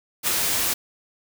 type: noise with ADSR envelope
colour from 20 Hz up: white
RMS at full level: -20 dBFS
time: 0.23-0.74 s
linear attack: 50 ms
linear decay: 5 ms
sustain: -3 dB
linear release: 11 ms
effects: none